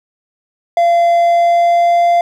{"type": "tone with pitch glide", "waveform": "triangle", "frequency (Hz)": [686, 691.6], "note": ["F5", "F5"], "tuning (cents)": [-31, -17], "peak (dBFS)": -6, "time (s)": [0.77, 2.21], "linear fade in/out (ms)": 2, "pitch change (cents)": 14, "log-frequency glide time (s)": [1.14, 2.08], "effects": []}